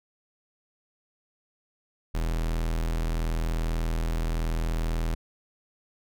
45% pulse tone, 40.84 Hz, E1, 15 cents flat, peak -25 dBFS, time 2.14-5.15 s, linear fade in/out 10 ms, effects none

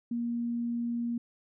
sine tone, 236.3 Hz, A#3, 24 cents sharp, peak -29 dBFS, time 0.11-1.18 s, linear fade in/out 5 ms, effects none

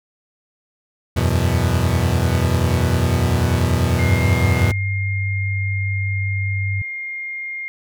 35% pulse chord, E suspended second, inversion none, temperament equal, 82.41 / 92.5 / 123.47 Hz, E2 / F#2 / B2, 0 / 0 / 0 cents, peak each -18 dBFS, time 1.16-4.72 s, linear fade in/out 10 ms
sine tone, 2123 Hz, C7, 25 cents sharp, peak -25 dBFS, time 3.99-7.68 s, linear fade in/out 0 ms
sine tone with vibrato, 98.1 Hz, G2, 2 cents sharp, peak -19 dBFS, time 4.05-6.82 s, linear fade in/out 5 ms, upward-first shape triangle, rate 5 Hz, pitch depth 9 cents each way
effects none

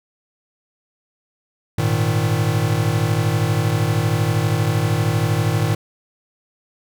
square chord, Ab suspended second, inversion none, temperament equal, 103.83 / 116.54 / 155.56 Hz, Ab2 / Bb2 / Eb3, 0 / 0 / 0 cents, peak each -22 / -21 / -22 dBFS, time 1.78-5.75 s, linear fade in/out 5 ms, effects none

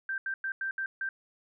sine tone bursts at uneven times, 1568 Hz, G6, in tune, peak -30 dBFS, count 6, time 0.09-0.18 / 0.26-0.34 / 0.44-0.52 / 0.61-0.71 / 0.78-0.86 / 1.01-1.09 s, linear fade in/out 2 ms, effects none

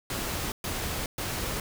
pink noise bursts, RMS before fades -32 dBFS, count 3, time 0.1-1.6 s, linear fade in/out 2 ms, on 420 ms, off 120 ms, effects none

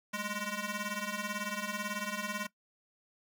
10% pulse ring-modulated tone, 415.3 Hz, G#4, in tune, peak -24 dBFS, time 0.13-2.47 s, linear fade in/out 10 ms, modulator 632 Hz, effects noise-tail reverb RT60 0.1 s tail -19 dB re dry

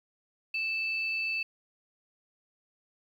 sine tone pair together, 2637 / 4506 Hz, E7 / C#8, 0 / +28 cents, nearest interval major sixth, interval 928 cents, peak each -29 / -40 dBFS, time 0.54-1.43 s, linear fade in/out 5 ms, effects 10-bit

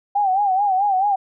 sine tone with vibrato, 784 Hz, G5, in tune, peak -15 dBFS, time 0.15-1.16 s, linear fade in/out 10 ms, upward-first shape sine, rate 4.6 Hz, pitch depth 100 cents each way, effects none

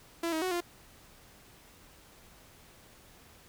sawtooth tone with pitch steps, 335.8 / 318 / 370 / 348.2 Hz, E4 / D#4 / F#4 / F4, +32 / +38 / 0 / -5 cents, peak -26 dBFS, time 0.23-0.606 s, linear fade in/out 5 ms, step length 94 ms, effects pink hiss -57 dBFS RMS until 3.48 s

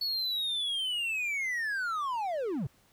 triangle linear sweep, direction down, 4435 to 109 Hz, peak -28 dBFS, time 0.01-2.67 s, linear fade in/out 5 ms, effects pink hiss -65 dBFS RMS until 2.92 s

